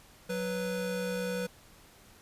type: tone pair together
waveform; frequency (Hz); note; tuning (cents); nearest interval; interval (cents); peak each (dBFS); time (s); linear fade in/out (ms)
square; 185 / 493.9; F#3 / B4; 0 / 0; octave + perfect fourth; 1700; -36 / -34; 0.29-1.47; 10
effects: pink hiss -57 dBFS RMS until 2.21 s + resampled to 32000 Hz